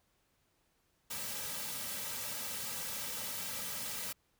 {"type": "noise with comb filter", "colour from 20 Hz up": "white", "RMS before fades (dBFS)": -40, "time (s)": [1.1, 4.13], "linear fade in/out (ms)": 10, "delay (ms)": 2.8, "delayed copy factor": -0.75, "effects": ["pink hiss -75 dBFS RMS until 4.39 s"]}